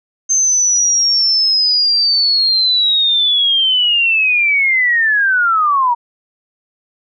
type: linear sweep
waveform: sine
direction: down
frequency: 6300 to 932.3 Hz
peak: -10 dBFS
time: 0.29-5.95 s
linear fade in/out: 20 ms
effects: none

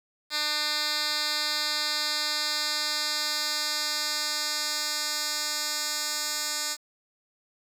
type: tone with band-pass filter sweep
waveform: 10% pulse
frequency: 300 Hz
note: D4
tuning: 37 cents sharp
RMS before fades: -29 dBFS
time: 0.3-6.77 s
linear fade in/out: 50 ms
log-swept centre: 4100 to 6300 Hz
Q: 1.9
effects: 8-bit

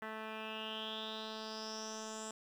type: tone with low-pass filter sweep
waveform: 10% pulse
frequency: 218.7 Hz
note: A3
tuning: 10 cents flat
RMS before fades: -44 dBFS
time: 0.02-2.31 s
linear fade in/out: 2 ms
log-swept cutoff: 2000 to 7600 Hz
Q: 7.5
effects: 11-bit

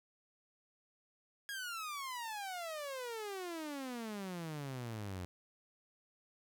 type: exponential sweep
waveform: sawtooth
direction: down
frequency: 1661.2 to 87.31 Hz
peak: -37 dBFS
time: 1.49-5.25 s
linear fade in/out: 0 ms
effects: none

